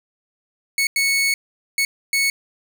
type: tone bursts at uneven times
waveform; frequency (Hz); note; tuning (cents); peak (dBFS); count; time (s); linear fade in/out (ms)
sawtooth; 2210; C#7; -6; -13; 4; 0.78-0.87 / 0.96-1.34 / 1.78-1.85 / 2.13-2.3; 2
effects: none